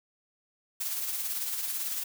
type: noise with tremolo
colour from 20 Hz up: blue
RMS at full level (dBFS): -31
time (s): 0.8-2.04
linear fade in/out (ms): 10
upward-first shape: triangle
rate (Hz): 18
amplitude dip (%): 45
effects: none